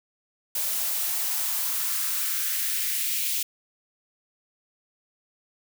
blue noise with high-pass filter sweep, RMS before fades -27 dBFS, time 0.55-3.43 s, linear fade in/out 5 ms, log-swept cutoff 480 to 2800 Hz, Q 1.9, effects none

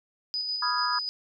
sine tone with tremolo, 4978 Hz, D#8, in tune, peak -27 dBFS, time 0.34-1.09 s, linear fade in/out 0 ms, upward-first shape square, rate 6.8 Hz, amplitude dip 30%
sine chord, F half-diminished seventh, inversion second, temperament equal, 987.8 / 1244.5 / 1396.9 / 1661.2 Hz, Cb6 / Eb6 / F6 / Ab6, 0 / 0 / 0 / 0 cents, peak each -30 / -29 / -35 / -34 dBFS, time 0.62-0.99 s, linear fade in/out 5 ms
effects none

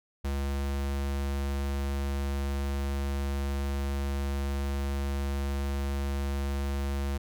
square tone, 69.5 Hz, C#2, 5 cents sharp, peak -29 dBFS, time 0.24-7.18 s, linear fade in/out 10 ms, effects none

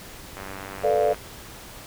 click train, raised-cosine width 0.5 ms, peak -21 dBFS, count 76, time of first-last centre 0.37-1.145 s, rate 96.8 Hz
sine chord, B half-diminished seventh, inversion third, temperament equal, 440 / 493.9 / 587.3 / 698.5 Hz, A4 / B4 / D5 / F5, 0 / 0 / 0 / 0 cents, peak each -23 / -27 / -22 / -24 dBFS, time 0.83-1.14 s, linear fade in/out 20 ms
effects pink hiss -42 dBFS RMS until 1.86 s

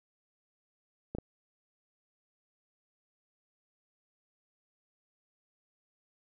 clicks, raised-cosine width 2 ms, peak -23 dBFS, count 2, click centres 1.15 / 1.185 s, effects none

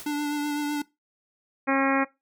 white noise with exponential decay, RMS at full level -37 dBFS, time 0-0.17 s, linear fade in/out 0 ms, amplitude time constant 35 ms
square tone with vibrato, 293.7 Hz, D4, in tune, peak -26 dBFS, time 0.06-0.82 s, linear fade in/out 5 ms, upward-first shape triangle, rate 7.9 Hz, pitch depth 23 cents each way
harmonic tone, 271.3 Hz, C#4, 37 cents flat, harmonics 1 / 2 / 3 / 4 / 5 / 6 / 7 / 8 / 9, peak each -24 / -27 / -29 / -30 / -31 / -32 / -32 / -33 / -34 dBFS, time 1.67-2.05 s, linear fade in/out 20 ms
effects noise-tail reverb RT60 0.2 s tail -19 dB re dry

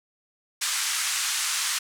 white band-pass noise, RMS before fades -27 dBFS, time 0.61-1.79 s, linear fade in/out 10 ms, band 1100 to 9400 Hz, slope 24 dB/octave, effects none

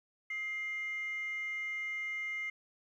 sine tone with frequency modulation, 2100 Hz, C7, 6 cents sharp, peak -34 dBFS, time 0.3-2.5 s, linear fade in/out 5 ms, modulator 824 Hz, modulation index 0.21, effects tanh soft clip ceiling -31 dBFS + 12-bit

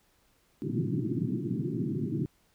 pink band-pass noise, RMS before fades -31 dBFS, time 0.62-2.26 s, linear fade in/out 0 ms, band 110 to 380 Hz, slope 96 dB/octave, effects pink hiss -68 dBFS RMS until 2.54 s

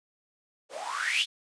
blue noise with band-pass filter sweep, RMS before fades -30 dBFS, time 0.69-1.26 s, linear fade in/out 50 ms, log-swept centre 470 to 3500 Hz, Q 9.5, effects resampled to 22050 Hz

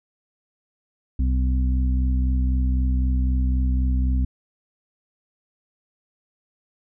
harmonic tone, 63.9 Hz, C2, 40 cents flat, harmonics 1 / 2 / 3 / 4, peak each -18 / -32 / -34 / -30 dBFS, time 1.19-4.25 s, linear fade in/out 5 ms, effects none

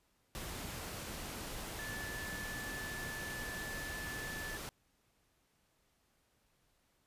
sine tone in noise, 1743 Hz, A6, 17 cents flat, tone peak -43 dBFS, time 1.79-4.57 s, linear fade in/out 0 ms, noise pink, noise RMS -44 dBFS, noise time 0.35-4.69 s, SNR -2 dB, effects pink hiss -75 dBFS RMS until 7.06 s + resampled to 32000 Hz

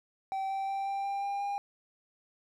triangle tone with pitch steps, 773 / 778.4 / 783.8 / 789.2 / 794.7 / 800.3 / 805.8 Hz, G5 / G5 / G5 / G5 / G5 / G5 / G5, -24 / -12 / 0 / +11 / +23 / +36 / +48 cents, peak -29 dBFS, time 0.32-1.58 s, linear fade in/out 0 ms, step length 180 ms, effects none

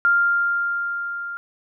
sine tone with level ramp, 1396.9 Hz, F6, in tune, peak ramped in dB -13 to -28 dBFS, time 0.05-1.37 s, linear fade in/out 0 ms, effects none

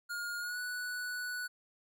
square tone with pitch glide, 1424 to 1478.5 Hz, F6 to F#6, +33 to -2 cents, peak -37 dBFS, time 0.09-1.48 s, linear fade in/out 20 ms, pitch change +65 cents, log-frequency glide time 0.39-0.59 s, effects none

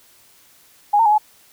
sine tone with pitch steps, 826 / 909 / 836 / 852 Hz, G#5 / A#5 / G#5 / G#5, -10 / -44 / +11 / +44 cents, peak -11 dBFS, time 0.93-1.182 s, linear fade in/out 10 ms, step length 63 ms, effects white hiss -52 dBFS RMS until 1.52 s

